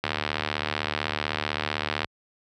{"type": "click train", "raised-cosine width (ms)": 0.3, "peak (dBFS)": -9, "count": 153, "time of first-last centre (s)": [0.04, 2.045], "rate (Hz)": 75.8, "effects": ["high-pass 60 Hz 12 dB/octave"]}